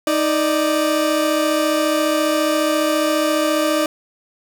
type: tone pair together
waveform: 30% pulse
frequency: 312.8 / 591 Hz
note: D#4 / D5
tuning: +9 / +11 cents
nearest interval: major seventh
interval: 1102 cents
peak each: -16 dBFS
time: 0.07-3.86 s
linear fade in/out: 2 ms
effects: none